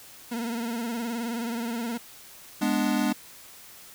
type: tone with vibrato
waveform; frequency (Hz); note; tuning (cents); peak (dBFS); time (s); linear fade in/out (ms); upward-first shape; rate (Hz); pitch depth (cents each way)
40% pulse; 233.1; A#3; 0; -28; 0.31-1.98; 10; sine; 19; 69
type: chord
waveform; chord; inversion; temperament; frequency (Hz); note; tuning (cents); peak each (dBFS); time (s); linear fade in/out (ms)
square; G# diminished; none; equal; 207.7 / 246.9 / 293.7; G#3 / B3 / D4; 0 / 0 / 0; -28; 2.61-3.13; 10
effects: white hiss -48 dBFS RMS until 3.94 s